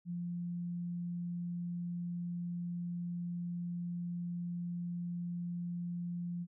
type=tone; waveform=sine; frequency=174.1 Hz; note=F3; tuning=5 cents flat; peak=-36 dBFS; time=0.05-6.47 s; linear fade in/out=50 ms; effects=none